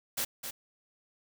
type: noise with echo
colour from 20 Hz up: white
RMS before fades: -32 dBFS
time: 0.17-0.25 s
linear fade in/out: 10 ms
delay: 260 ms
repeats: 1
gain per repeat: -7 dB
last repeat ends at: 0.51 s
effects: none